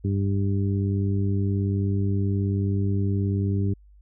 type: harmonic tone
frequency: 98.8 Hz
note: G2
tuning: 14 cents sharp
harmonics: 1 / 2 / 3 / 4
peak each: -22 / -28 / -32 / -34 dBFS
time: 0.04-3.74 s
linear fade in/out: 10 ms
effects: added 50 Hz sine -49 dBFS peak until 4.01 s